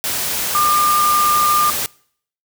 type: tone in noise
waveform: sine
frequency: 1200 Hz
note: D6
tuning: 37 cents sharp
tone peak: -13 dBFS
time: 0.55-1.7 s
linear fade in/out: 0 ms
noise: white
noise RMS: -21 dBFS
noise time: 0.04-1.86 s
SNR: +5 dB
effects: noise-tail reverb RT60 0.6 s tail -24 dB re dry